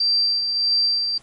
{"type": "tone with tremolo", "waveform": "sine", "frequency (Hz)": 4699, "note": "D8", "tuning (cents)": 0, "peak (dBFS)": -15, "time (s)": [0, 1.18], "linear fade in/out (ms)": 5, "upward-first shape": "sine", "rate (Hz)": 1.6, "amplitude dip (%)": 45, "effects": ["pink hiss -53 dBFS RMS until 1.22 s", "MP3 48 kbps"]}